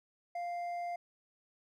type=tone with hard clipping; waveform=triangle; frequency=698 Hz; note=F5; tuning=1 cent flat; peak=-37 dBFS; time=0.35-0.96 s; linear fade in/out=5 ms; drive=8 dB; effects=none